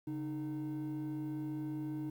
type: tone pair together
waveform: triangle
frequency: 140 / 307.3 Hz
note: C#3 / D#4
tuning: +18 / -21 cents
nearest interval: octave + major second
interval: 1361 cents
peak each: -39 / -35 dBFS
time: 0.07-2.1 s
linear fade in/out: 5 ms
effects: tanh soft clip ceiling -31 dBFS + 11-bit